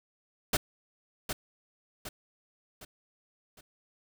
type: noise with echo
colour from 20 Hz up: pink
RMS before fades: -26 dBFS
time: 0.53-0.57 s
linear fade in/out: 5 ms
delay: 760 ms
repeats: 4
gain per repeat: -7 dB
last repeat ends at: 3.61 s
effects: none